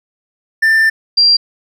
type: tone pair in turn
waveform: triangle / sine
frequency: 1784 / 4745 Hz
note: A6 / D8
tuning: +23 / +17 cents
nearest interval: octave + perfect fourth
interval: 1694 cents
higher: second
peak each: -6 dBFS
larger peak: neither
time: 0.62-0.9 / 1.17-1.37 s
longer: first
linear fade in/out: 10 ms
effects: none